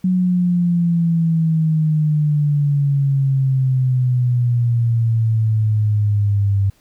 sine exponential sweep, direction down, 185 to 98 Hz, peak -13 dBFS, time 0.04-6.7 s, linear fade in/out 5 ms, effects pink hiss -57 dBFS RMS until 6.8 s

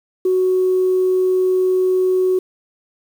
sine tone, 370.8 Hz, F#4, 4 cents sharp, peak -12 dBFS, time 0.25-2.39 s, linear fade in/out 5 ms, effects tanh soft clip ceiling -8 dBFS + 7-bit

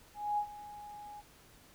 sine tone with ADSR envelope, 830.6 Hz, G#5, in tune, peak -28 dBFS, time 0.14-1.22 s, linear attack 240 ms, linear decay 78 ms, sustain -17 dB, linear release 28 ms, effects pink hiss -60 dBFS RMS until 1.74 s

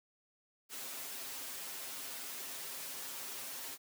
white noise with comb filter, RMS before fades -44 dBFS, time 0.69-3.78 s, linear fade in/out 50 ms, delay 7.5 ms, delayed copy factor +0.95, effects high-pass 200 Hz 12 dB/octave

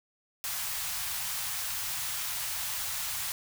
white band-stop noise, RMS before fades -34 dBFS, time 0.44-3.32 s, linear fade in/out 0 ms, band 140 to 740 Hz, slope 24 dB/octave, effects none

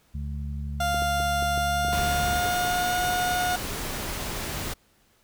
harmonic tone, 71.8 Hz, D2, 39 cents flat, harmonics 1 / 2 / 3, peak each -30 / -36 / -40 dBFS, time 0.14-2.41 s, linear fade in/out 10 ms
30% pulse tone with pitch glide, 698.5 to 721.5 Hz, F5 to F#5, 0 to -44 cents, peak -21 dBFS, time 0.8-3.56 s, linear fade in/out 5 ms, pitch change +56 cents, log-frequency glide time 1.54-3.01 s
clicks, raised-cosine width 2 ms, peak -22 dBFS, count 11, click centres 0.945 / 1.022 / 1.202 / 1.426 / 1.577 / 1.849 / 1.885 / 1.933 / 1.992 / 2.458 / 2.649 s
pink noise, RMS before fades -32 dBFS, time 1.92-4.74 s, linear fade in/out 10 ms
effects pink hiss -63 dBFS RMS until 5.23 s

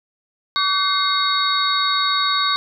sine tone cluster, 1143 / 1523 / 2126 / 3776 / 4397 Hz, D6 / F#6 / C7 / A#7 / C#8, -47 / +50 / +27 / +22 / -15 cents, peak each -20 / -26 / -29 / -21 / -24 dBFS, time 0.56-2.56 s, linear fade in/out 0 ms, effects none

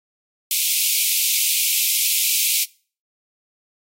white high-pass noise, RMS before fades -19 dBFS, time 0.51-2.64 s, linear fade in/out 2 ms, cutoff 2200 Hz, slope 96 dB/octave, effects noise-tail reverb RT60 0.4 s tail -23 dB re dry + AAC 48 kbps

